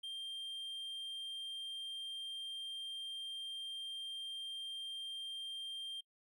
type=tone; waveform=triangle; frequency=3180 Hz; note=G7; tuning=24 cents sharp; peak=-40 dBFS; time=0.03-6.01 s; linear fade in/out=10 ms; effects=noise-tail reverb RT60 0.1 s tail -26 dB re dry